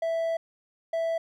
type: tone pair in turn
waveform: triangle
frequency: 659.3 / 659.3 Hz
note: E5 / E5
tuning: 0 / 0 cents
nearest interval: unison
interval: 0 cents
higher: neither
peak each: -23 dBFS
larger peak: neither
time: 0.02-0.37 / 0.93-1.18 s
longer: first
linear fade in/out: 5 ms
effects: none